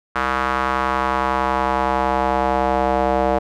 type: tone with band-pass filter sweep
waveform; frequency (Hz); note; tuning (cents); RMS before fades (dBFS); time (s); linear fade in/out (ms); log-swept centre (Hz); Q
square; 65.41; C2; 0; -19; 0.15-3.39; 10; 1300 to 660; 2.3
effects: none